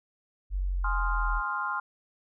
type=exponential sweep; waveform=sine; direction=down; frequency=47.58 to 40.95 Hz; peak=-26 dBFS; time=0.5-1.42 s; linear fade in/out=50 ms
type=chord; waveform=sine; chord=F minor seventh; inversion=first; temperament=equal; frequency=830.6 / 1046.5 / 1244.5 / 1396.9 Hz; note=Ab5 / C6 / Eb6 / F6; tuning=0 / 0 / 0 / 0 cents; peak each=-37 / -32 / -37 / -32 dBFS; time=0.84-1.8 s; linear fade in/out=5 ms
effects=none